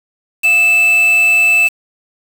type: tone with quantisation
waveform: triangle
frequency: 2635 Hz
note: E7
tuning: 1 cent flat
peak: -6 dBFS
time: 0.43-1.69 s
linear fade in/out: 20 ms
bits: 4
effects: none